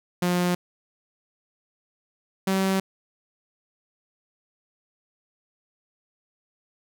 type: tone pair in turn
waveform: sawtooth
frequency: 177.7 / 191.63 Hz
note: F3 / G3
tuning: +30 / -39 cents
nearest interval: minor second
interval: 131 cents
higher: second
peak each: -17 dBFS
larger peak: neither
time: 0.22-0.55 / 2.47-2.8 s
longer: neither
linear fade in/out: 5 ms
effects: none